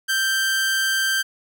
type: tone with amplitude modulation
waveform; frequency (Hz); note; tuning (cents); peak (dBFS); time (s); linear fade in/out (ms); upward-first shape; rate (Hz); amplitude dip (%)
sawtooth; 1568; G6; 0; -14; 0.08-1.23; 20; sine; 220; 30
effects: none